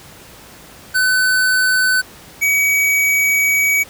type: tone pair in turn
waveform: square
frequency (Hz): 1510 / 2267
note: F#6 / C#7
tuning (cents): +35 / +38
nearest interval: perfect fifth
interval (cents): 703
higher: second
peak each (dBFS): -13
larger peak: neither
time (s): 0.94-2.02 / 2.41-3.84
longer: second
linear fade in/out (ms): 20
effects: pink hiss -40 dBFS RMS until 3.89 s + high-pass 60 Hz 12 dB/octave